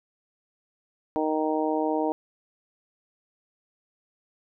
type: harmonic tone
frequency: 155.56 Hz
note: D#3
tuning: in tune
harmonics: 2 / 3 / 4 / 5 / 6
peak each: -27 / -29 / -30 / -31 / -32 dBFS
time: 1.16-2.12 s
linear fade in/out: 0 ms
effects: none